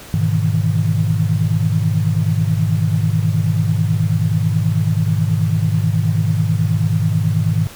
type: chord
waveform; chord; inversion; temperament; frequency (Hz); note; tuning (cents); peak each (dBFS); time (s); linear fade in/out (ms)
sine; E major seventh; first; equal; 103.83 / 123.47 / 155.56 / 164.81; G#2 / B2 / D#3 / E3; 0 / 0 / 0 / 0; -17 / -22 / -18 / -21; 0.14-7.67; 0
effects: pink hiss -37 dBFS RMS until 7.75 s